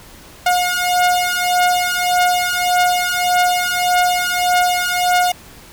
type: beating tone pair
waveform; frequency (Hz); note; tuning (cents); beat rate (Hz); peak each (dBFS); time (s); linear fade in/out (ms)
sawtooth; 717 / 718.7; F5 / F5; +45 / +49; 1.7; -13; 0.46-5.32; 5
effects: pink hiss -41 dBFS RMS until 5.72 s